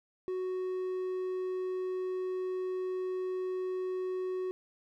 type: tone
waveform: triangle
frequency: 370.2 Hz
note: F#4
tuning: 1 cent sharp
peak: -30 dBFS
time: 0.28-4.51 s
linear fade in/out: 0 ms
effects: none